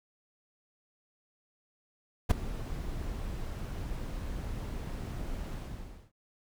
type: noise with ADSR envelope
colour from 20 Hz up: brown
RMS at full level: -18 dBFS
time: 2.29-6.12 s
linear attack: 20 ms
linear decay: 9 ms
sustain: -19 dB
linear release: 590 ms
effects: none